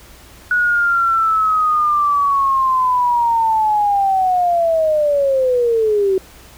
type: linear sweep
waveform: sine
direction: down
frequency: 1468 to 373.9 Hz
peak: -12 dBFS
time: 0.51-6.18 s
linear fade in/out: 2 ms
effects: added 60 Hz sine -46 dBFS peak until 6.57 s + pink hiss -43 dBFS RMS until 6.57 s